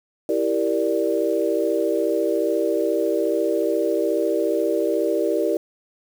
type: chord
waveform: sine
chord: E half-diminished seventh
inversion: none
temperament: equal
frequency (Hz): 329.6 / 392 / 466.2 / 587.3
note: E4 / G4 / Bb4 / D5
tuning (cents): 0 / 0 / 0 / 0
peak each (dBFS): -24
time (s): 0.29-5.57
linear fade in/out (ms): 2
effects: 7-bit